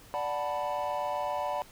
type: chord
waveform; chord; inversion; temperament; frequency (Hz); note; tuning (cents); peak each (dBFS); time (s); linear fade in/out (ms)
triangle; B minor seventh; first; equal; 587.3 / 740 / 880 / 987.8; D5 / F#5 / A5 / B5; 0 / 0 / 0 / 0; -32 / -33 / -34 / -33; 0.14-1.62; 0
effects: tanh soft clip ceiling -18 dBFS + pink hiss -54 dBFS RMS until 1.71 s